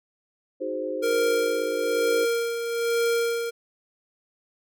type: chord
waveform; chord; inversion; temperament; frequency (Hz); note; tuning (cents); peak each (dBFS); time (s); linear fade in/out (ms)
sine; Ab dominant seventh; second; equal; 311.1 / 370 / 415.3 / 523.3; Eb4 / Gb4 / Ab4 / C5; 0 / 0 / 0 / 0; -34 / -34 / -35 / -29; 0.6-2.26; 20
type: tone with tremolo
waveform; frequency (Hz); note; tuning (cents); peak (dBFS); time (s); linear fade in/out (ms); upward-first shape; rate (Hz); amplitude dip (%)
square; 466.2; A#4; 0; -21; 1.02-3.51; 20; sine; 1.1; 55
effects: none